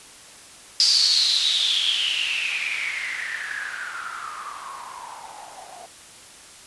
violet noise with low-pass filter sweep, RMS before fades -25 dBFS, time 0.8-5.86 s, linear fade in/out 0 ms, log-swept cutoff 4900 to 690 Hz, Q 9.4, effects white hiss -45 dBFS RMS until 6.66 s + resampled to 24000 Hz

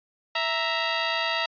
10% pulse tone pair together, 659.3 / 934.4 Hz, E5 / A#5, 0 / +4 cents, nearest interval tritone, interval 604 cents, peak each -18 dBFS, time 0.35-1.46 s, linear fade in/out 5 ms, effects resampled to 11025 Hz

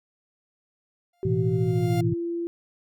45% pulse tone with exponential growth, 700 Hz, F5, 4 cents sharp, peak -29 dBFS, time 1.13-2.01 s, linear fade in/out 5 ms, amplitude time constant 190 ms
sine tone with pitch glide, 380 to 340.5 Hz, F#4 to F4, +46 to -44 cents, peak -26 dBFS, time 1.23-2.47 s, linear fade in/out 0 ms, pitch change -190 cents, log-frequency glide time 1.6-2 s
sine chord, A suspended second, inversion none, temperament equal, 110 / 123.47 / 164.81 Hz, A2 / B2 / E3, 0 / 0 / 0 cents, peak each -26 dBFS, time 1.25-2.14 s, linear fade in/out 5 ms
effects none

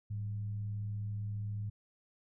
sine tone with frequency modulation, 104.5 Hz, G#2, 11 cents sharp, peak -35 dBFS, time 0.1-1.7 s, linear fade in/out 10 ms, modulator 85.2 Hz, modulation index 0.26, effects none

